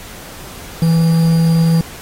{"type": "tone with quantisation", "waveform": "triangle", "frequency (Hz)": 164.8, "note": "E3", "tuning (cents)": 0, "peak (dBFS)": -7, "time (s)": [0.82, 1.81], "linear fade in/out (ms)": 2, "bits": 5, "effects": ["pink hiss -34 dBFS RMS until 2.01 s", "AAC 48 kbps"]}